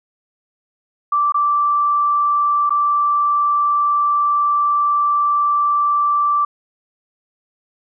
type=tone with dropouts; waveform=sine; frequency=1169 Hz; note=D6; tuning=8 cents flat; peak=-13 dBFS; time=1.12-6.45 s; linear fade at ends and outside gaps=5 ms; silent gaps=1.322-1.343 / 2.695-2.705 s; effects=none